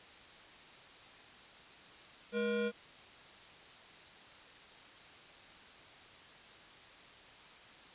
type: tone pair together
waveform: square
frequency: 209.7 / 477.1 Hz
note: G#3 / A#4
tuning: +17 / +40 cents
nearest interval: octave + major second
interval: 1423 cents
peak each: -38 / -34 dBFS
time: 2.32-2.72 s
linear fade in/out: 50 ms
effects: white hiss -55 dBFS RMS until 7.94 s + resampled to 8000 Hz